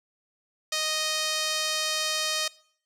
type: tone with band-pass filter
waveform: sawtooth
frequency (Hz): 622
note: D#5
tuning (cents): -1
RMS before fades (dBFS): -28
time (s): 0.72-2.48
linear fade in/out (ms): 5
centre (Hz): 5000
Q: 1.2
effects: noise-tail reverb RT60 0.6 s tail -22 dB re dry